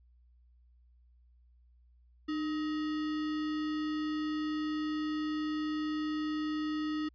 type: tone with sample-and-hold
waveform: sine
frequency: 305.2 Hz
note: D#4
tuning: 33 cents flat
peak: -31 dBFS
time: 2.28-7.09 s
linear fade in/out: 10 ms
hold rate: 1575 Hz
effects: added 60 Hz sine -60 dBFS peak until 7.14 s + resampled to 11025 Hz